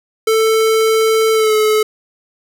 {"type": "tone with pitch glide", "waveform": "square", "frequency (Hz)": [442.6, 430.2], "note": ["A4", "A4"], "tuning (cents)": [10, -39], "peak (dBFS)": -11, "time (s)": [0.27, 1.83], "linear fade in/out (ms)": 5, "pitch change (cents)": -49, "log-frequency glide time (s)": [1.33, 1.54], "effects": []}